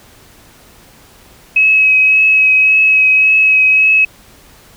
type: tone with vibrato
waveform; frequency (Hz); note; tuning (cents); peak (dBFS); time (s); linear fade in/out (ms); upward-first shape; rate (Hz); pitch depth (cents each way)
sine; 2558; D#7; +47; -6; 1.56-4.05; 5; triangle; 1.8; 17
effects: pink hiss -43 dBFS RMS until 4.76 s